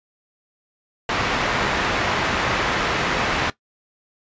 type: low-pass noise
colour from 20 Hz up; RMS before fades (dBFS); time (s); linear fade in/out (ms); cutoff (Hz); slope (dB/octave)
white; -22; 1.09-3.5; 2; 2000; 12
effects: noise-tail reverb RT60 0.1 s tail -17 dB re dry + resampled to 16000 Hz